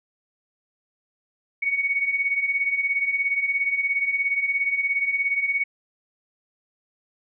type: beating tone pair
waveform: sine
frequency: 2217 / 2234 Hz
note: C#7 / C#7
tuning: 0 / +13 cents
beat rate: 17 Hz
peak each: -27 / -22 dBFS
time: 1.62-5.64 s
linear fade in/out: 10 ms
effects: none